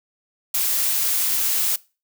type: noise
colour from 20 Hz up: blue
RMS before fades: -21 dBFS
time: 0.54-1.76 s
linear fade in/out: 5 ms
effects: noise-tail reverb RT60 0.3 s tail -21 dB re dry